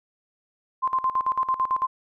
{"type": "tone with tremolo", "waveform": "sine", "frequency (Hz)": 1044, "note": "C6", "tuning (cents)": -4, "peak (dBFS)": -19, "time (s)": [0.82, 1.87], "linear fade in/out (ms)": 20, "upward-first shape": "square", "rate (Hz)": 9, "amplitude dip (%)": 80, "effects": []}